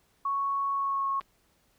sine tone with pitch glide, 1108.7 to 1094.7 Hz, C#6 to C#6, 0 to -22 cents, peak -26 dBFS, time 0.25-1.2 s, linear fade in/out 5 ms, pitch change -22 cents, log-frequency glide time 0.73-1.08 s
clicks, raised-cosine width 0.3 ms, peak -28 / -32 dBFS, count 2, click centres 1.209 / 1.214 s
effects pink hiss -68 dBFS RMS until 1.78 s

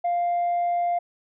sine tone, 698.5 Hz, F5, in tune, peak -19 dBFS, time 0.04-0.99 s, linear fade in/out 10 ms, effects tanh soft clip ceiling -19 dBFS

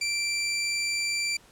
20% pulse tone, 2349 Hz, D7, in tune, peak -21 dBFS, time 0.01-1.37 s, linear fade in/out 5 ms, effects pink hiss -56 dBFS RMS until 1.51 s + low-pass 11000 Hz 12 dB/octave

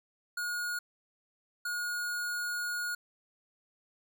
square tone bursts at uneven times, 1440 Hz, F#6, 47 cents flat, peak -33 dBFS, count 2, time 0.37-0.79 / 1.65-2.95 s, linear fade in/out 5 ms, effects none

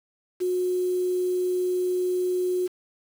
sine tone with quantisation, 363.4 Hz, F#4, 31 cents flat, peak -22 dBFS, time 0.4-2.68 s, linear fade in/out 20 ms, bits 7, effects none

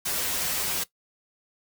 white noise with comb filter, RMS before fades -28 dBFS, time 0.05-0.84 s, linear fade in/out 10 ms, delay 9 ms, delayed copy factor -0.85, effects noise-tail reverb RT60 0.1 s tail -17 dB re dry

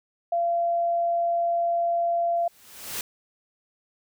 sine tone, 685 Hz, F5, 34 cents flat, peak -21 dBFS, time 0.32-2.48 s, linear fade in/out 5 ms
white noise with exponential growth, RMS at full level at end -29 dBFS, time 2.36-3.01 s, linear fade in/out 2 ms, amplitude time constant 140 ms
effects none

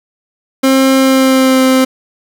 30% pulse tone with pitch glide, 266.1 to 260.9 Hz, C4 to C4, +29 to -5 cents, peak -4 dBFS, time 0.63-1.85 s, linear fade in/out 10 ms, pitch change -34 cents, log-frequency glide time 0.96-1.61 s, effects 7-bit

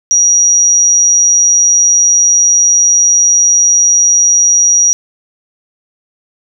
sine tone, 5760 Hz, F#8, 47 cents flat, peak -5 dBFS, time 0.11-4.93 s, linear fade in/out 0 ms, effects none

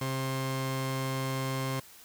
sawtooth tone pair together, 132.7 / 530.8 Hz, C3 / C5, +25 / +25 cents, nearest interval 2 octaves, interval 2400 cents, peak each -27 / -31 dBFS, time 0.01-1.8 s, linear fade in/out 5 ms, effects white hiss -53 dBFS RMS until 2.04 s

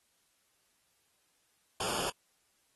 pink noise with comb filter, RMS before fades -35 dBFS, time 1.8-2.1 s, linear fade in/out 5 ms, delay 0.5 ms, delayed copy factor -0.85, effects white hiss -73 dBFS RMS until 2.75 s + AAC 32 kbps

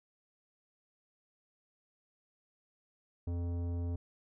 triangle tone with tanh clipping, 86.4 Hz, F2, 18 cents flat, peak -35 dBFS, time 3.27-3.96 s, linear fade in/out 5 ms, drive 18 dB, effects none

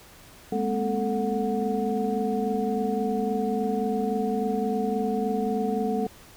sine tone cluster, 207 / 230.6 / 256.7 / 441.6 / 733 Hz, G#3 / A#3 / C4 / A4 / F#5, -5 / -19 / -33 / +6 / -16 cents, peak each -28 / -32 / -33 / -28 / -31 dBFS, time 0.52-6.07 s, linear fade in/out 5 ms, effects pink hiss -50 dBFS RMS until 6.36 s

